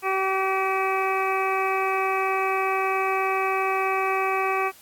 harmonic tone with a mistuned harmonic, 383.2 Hz, G4, 39 cents flat, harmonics 1 / 2 / 3 / 4 / 5 / 6 / 7, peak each -27 / -27 / -26 / -36 / -35 / -31 / -32 dBFS, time 0.02-4.72 s, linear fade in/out 50 ms, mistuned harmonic 7, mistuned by -78 cents, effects white hiss -51 dBFS RMS until 4.81 s + AAC 64 kbps

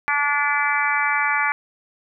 harmonic tone, 289.2 Hz, D4, 27 cents flat, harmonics 3 / 4 / 5 / 6 / 7 / 8, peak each -25 / -25 / -25 / -25 / -25 / -25 dBFS, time 0.08-1.52 s, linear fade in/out 0 ms, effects none

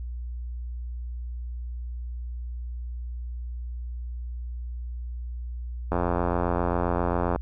click train, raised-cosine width 1 ms, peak -11 dBFS, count 127, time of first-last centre 5.92-7.36 s, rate 87.5 Hz, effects added 60 Hz sine -31 dBFS peak until 7.41 s

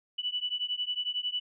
sine beating tone pair, 2960 / 2971 Hz, F#7 / F#7, 0 / +6 cents, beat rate 11 Hz, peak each -33 / -33 dBFS, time 0.18-1.4 s, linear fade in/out 10 ms, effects none

